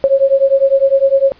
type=beating tone pair; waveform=sine; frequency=540 / 549.9 Hz; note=C#5 / C#5; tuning=-45 / -14 cents; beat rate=9.9 Hz; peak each=-11 dBFS; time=0.04-1.32 s; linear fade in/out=0 ms; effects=pink hiss -47 dBFS RMS until 1.39 s + resampled to 11025 Hz